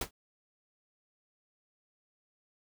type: noise with exponential decay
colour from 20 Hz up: pink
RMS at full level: -28 dBFS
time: 0.01-0.11 s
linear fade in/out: 5 ms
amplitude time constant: 20 ms
effects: none